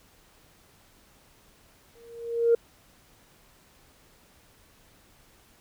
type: tone with exponential growth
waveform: sine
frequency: 466.2 Hz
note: A#4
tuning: in tune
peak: -14 dBFS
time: 1.95-2.55 s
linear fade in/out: 5 ms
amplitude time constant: 130 ms
effects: tanh soft clip ceiling -12 dBFS + pink hiss -59 dBFS RMS until 5.6 s